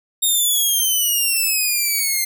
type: exponential sweep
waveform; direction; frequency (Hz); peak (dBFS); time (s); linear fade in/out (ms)
5% pulse; down; 3720 to 2093; -8; 0.22-2.25; 10
effects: none